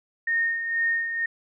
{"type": "tone with tremolo", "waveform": "sine", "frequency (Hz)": 1841, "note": "A#6", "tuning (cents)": -22, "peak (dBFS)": -20, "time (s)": [0.27, 1.26], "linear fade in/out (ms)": 5, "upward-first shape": "sine", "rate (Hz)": 2.1, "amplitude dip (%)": 55, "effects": []}